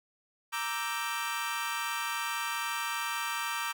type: chord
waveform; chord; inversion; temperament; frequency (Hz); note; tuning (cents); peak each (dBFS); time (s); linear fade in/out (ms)
25% pulse; E half-diminished seventh; second; equal; 932.3 / 1174.7 / 1318.5 / 1568; Bb5 / D6 / E6 / G6; 0 / 0 / 0 / 0; -33 / -33 / -35 / -34; 0.52-3.73; 20
effects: none